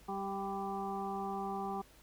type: harmonic tone with a mistuned harmonic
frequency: 196 Hz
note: G3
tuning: in tune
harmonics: 1 / 2 / 4 / 5 / 6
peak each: -42 / -42 / -39 / -47 / -45 dBFS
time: 0.08-1.82 s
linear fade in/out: 10 ms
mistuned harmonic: 5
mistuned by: +33 cents
effects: added 50 Hz sine -62 dBFS peak until 2.02 s + pink hiss -62 dBFS RMS until 2.02 s